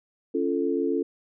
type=chord; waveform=sine; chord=Db augmented; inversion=none; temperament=equal with one note detuned; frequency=277.2 / 344.4 / 440 Hz; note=Db4 / F4 / A4; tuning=0 / -24 / 0 cents; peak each=-27 dBFS; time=0.34-1.03 s; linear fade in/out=10 ms; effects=none